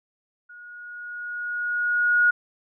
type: tone with level ramp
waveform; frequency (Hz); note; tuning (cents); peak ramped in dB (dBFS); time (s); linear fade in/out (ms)
sine; 1446; F#6; -40; -42 to -14; 0.49-2.31; 10
effects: none